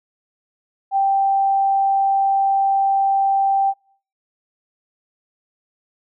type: tone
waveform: sine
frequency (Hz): 784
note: G5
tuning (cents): 0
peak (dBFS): -14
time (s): 0.91-3.74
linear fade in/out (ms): 50
effects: noise-tail reverb RT60 0.5 s tail -23 dB re dry